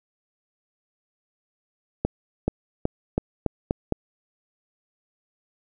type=accelerating click train; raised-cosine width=2 ms; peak=-8 dBFS; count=7; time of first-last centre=2.05-3.923 s; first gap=430 ms; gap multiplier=0.87; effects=none